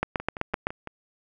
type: two click trains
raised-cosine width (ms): 0.5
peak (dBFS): -9 / -20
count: 6 / 5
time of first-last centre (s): 0.03-0.669 / 0.2-0.873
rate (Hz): 7.82 / 5.94
effects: none